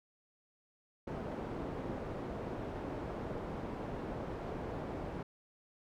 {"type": "low-pass noise", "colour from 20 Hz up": "white", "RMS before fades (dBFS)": -41, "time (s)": [1.07, 5.23], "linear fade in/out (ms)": 5, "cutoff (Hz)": 550, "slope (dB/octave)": 12, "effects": []}